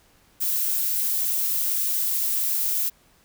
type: noise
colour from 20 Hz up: violet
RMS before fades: -24 dBFS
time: 0.4-2.9 s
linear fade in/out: 20 ms
effects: pink hiss -59 dBFS RMS until 3.24 s